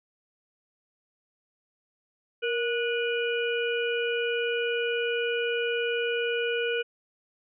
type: harmonic tone with a mistuned harmonic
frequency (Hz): 489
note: B4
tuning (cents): -17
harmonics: 1 / 3 / 5 / 6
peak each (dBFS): -27 / -32 / -34 / -35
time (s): 2.42-6.83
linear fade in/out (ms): 20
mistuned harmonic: 1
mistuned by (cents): -71
effects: none